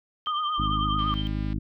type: tone with tremolo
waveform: sine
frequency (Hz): 3136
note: G7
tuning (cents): 0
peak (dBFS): -29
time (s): 0.26-1.27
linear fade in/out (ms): 0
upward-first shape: triangle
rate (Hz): 11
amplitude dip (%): 90
type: tone with vibrato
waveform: sine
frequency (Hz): 1212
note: D#6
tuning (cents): -46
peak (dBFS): -25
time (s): 0.27-1.14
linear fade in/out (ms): 0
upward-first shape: triangle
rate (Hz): 9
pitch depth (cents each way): 62
type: harmonic tone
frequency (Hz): 51.91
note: G#1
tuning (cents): 0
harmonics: 1 / 2 / 3 / 4 / 5 / 6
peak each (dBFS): -29 / -32 / -34 / -35 / -36 / -37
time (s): 0.58-1.59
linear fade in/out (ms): 10
type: click train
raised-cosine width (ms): 0.3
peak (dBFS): -31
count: 109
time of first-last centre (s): 0.99-1.53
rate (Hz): 200
effects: none